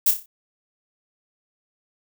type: noise with echo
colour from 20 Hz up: violet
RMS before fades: -17 dBFS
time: 0.06-0.11 s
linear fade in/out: 5 ms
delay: 30 ms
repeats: 5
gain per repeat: -7 dB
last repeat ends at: 0.26 s
effects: none